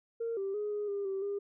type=tone with pitch steps; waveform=sine; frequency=460.8 / 391 / 417.7 / 415.3 / 401.9 / 387.2 / 403.2 Hz; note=A#4 / G4 / G#4 / G#4 / G4 / G4 / G4; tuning=-20 / -4 / +10 / 0 / +43 / -21 / +49 cents; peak=-31 dBFS; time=0.2-1.39 s; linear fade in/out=10 ms; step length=170 ms; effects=tanh soft clip ceiling -28 dBFS